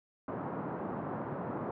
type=band-pass noise; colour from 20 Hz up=pink; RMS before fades=-38 dBFS; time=0.28-1.71 s; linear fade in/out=2 ms; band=130 to 1200 Hz; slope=24 dB/octave; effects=none